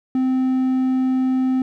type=tone; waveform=triangle; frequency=259.1 Hz; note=C4; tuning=17 cents flat; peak=-14 dBFS; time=0.15-1.62 s; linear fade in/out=2 ms; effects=none